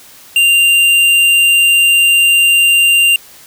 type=tone with tanh clipping; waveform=sine; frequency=2785 Hz; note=F7; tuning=5 cents flat; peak=-8 dBFS; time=0.36-3.16 s; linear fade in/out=2 ms; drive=13 dB; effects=white hiss -39 dBFS RMS until 3.46 s